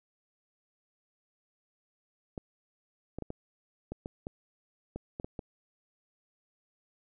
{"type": "clicks", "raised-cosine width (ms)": 2, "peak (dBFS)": -24, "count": 11, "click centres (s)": [2.378, 3.186, 3.223, 3.304, 3.92, 4.059, 4.269, 4.96, 5.199, 5.245, 5.392], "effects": []}